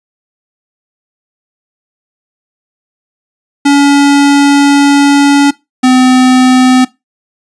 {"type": "tone pair in turn", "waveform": "square", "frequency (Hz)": [283.4, 255.4], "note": ["C#4", "C4"], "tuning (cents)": [38, -42], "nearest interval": "major second", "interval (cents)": 180, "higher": "first", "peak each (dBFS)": -4, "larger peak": "neither", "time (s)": [[3.65, 5.51], [5.83, 6.85]], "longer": "first", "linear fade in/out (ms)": 10, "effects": ["noise-tail reverb RT60 0.2 s tail -20 dB re dry", "resampled to 22050 Hz"]}